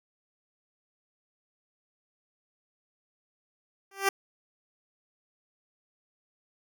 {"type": "tone with exponential growth", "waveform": "10% pulse", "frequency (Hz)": 392, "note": "G4", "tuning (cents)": 0, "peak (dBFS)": -11, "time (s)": [3.91, 4.09], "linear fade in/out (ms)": 5, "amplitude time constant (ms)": 39, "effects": []}